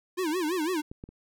square tone with vibrato, 336.3 Hz, E4, 35 cents sharp, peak -27 dBFS, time 0.17-0.82 s, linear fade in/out 20 ms, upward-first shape sine, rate 6 Hz, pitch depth 200 cents each way
clicks, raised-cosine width 3 ms, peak -27 / -26 / -34 dBFS, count 3, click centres 0.915 / 1.039 / 1.09 s
effects none

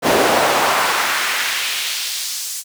brown noise with high-pass filter sweep, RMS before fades -18 dBFS, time 0.02-2.64 s, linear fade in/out 50 ms, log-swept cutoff 420 to 7300 Hz, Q 1.2, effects none

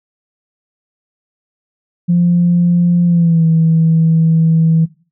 sine tone with pitch glide, 174.1 to 162.44 Hz, F3 to E3, -5 to -25 cents, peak -7 dBFS, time 2.08-4.86 s, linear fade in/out 20 ms, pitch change -120 cents, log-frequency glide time 3.05-3.45 s, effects noise-tail reverb RT60 0.4 s tail -20 dB re dry + tanh soft clip ceiling -3 dBFS

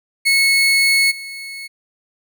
30% pulse tone with level steps, 2194 Hz, C#7, 18 cents flat, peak -9 / -26 dBFS, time 0.25-1.68 s, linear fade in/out 20 ms, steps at 1.1 s, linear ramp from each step 20 ms, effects none

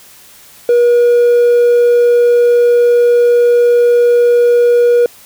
triangle tone, 480 Hz, B4, 49 cents flat, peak -3 dBFS, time 0.69-5.06 s, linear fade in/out 2 ms, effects tanh soft clip ceiling 0 dBFS + white hiss -40 dBFS RMS until 5.25 s

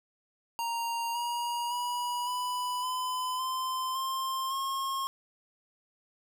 square tone with pitch steps, 932 / 951.6 / 971.6 / 992 / 1012.8 / 1034.1 / 1055.8 / 1078 Hz, A#5 / A#5 / B5 / B5 / B5 / C6 / C6 / C#6, -1 / +35 / -29 / +7 / +43 / -21 / +15 / -49 cents, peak -31 dBFS, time 0.59-5.07 s, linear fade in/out 0 ms, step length 560 ms, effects none

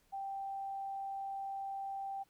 sine tone, 784 Hz, G5, in tune, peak -38 dBFS, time 0.12-2.24 s, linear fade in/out 20 ms, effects pink hiss -72 dBFS RMS until 2.29 s

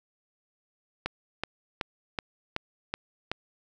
click train, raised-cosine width 0.3 ms, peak -13 dBFS, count 7, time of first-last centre 1.06-3.316 s, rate 2.66 Hz, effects none

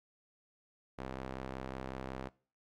sawtooth tone with band-pass filter, 65.41 Hz, C2, in tune, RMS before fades -43 dBFS, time 0.98-2.29 s, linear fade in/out 10 ms, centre 720 Hz, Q 0.5, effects noise-tail reverb RT60 0.4 s tail -22 dB re dry

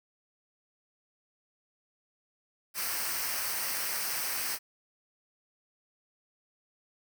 white noise with comb filter, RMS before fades -33 dBFS, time 2.74-4.59 s, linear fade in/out 50 ms, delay 0.28 ms, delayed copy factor -0.6, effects none

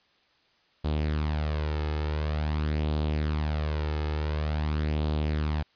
sawtooth tone with flanger, 76 Hz, D#2, 40 cents flat, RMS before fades -28 dBFS, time 0.84-5.63 s, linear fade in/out 10 ms, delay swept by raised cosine 0.25 to 2.35 ms, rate 0.47 Hz, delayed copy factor +0.5, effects white hiss -65 dBFS RMS until 5.75 s + resampled to 11025 Hz

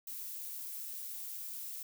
violet noise, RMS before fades -43 dBFS, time 0.07-1.83 s, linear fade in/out 5 ms, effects none

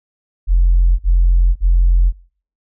sine tone bursts, 43.65 Hz, F1, in tune, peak -7 dBFS, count 3, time 0.47-2.126 s, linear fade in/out 50 ms, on 520 ms, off 48 ms, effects noise-tail reverb RT60 0.5 s tail -24 dB re dry + tanh soft clip ceiling -4 dBFS

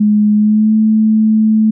sine tone with pitch glide, 210 to 217.7 Hz, G#3 to A3, +19 to -18 cents, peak -7 dBFS, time 0-1.71 s, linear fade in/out 10 ms, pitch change +63 cents, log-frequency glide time 0.35-0.74 s, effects none

